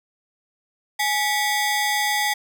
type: ring-modulated tone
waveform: sawtooth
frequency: 1396.9 Hz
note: F6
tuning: in tune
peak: -13 dBFS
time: 0.99-2.34 s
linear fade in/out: 10 ms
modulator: 562 Hz
effects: none